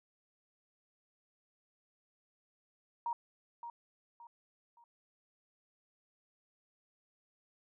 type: tone with echo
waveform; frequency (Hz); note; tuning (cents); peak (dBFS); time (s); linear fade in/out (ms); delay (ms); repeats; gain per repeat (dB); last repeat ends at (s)
sine; 941; A#5; +16; -33; 3.06-3.13; 2; 570; 3; -9; 4.84
effects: none